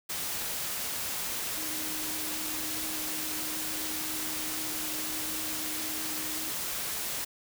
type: tone in noise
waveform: sine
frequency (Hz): 311.1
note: D#4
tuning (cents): 0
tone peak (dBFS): -42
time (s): 1.57-6.5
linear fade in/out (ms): 10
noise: white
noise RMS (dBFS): -34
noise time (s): 0.09-7.25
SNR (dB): -11
effects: none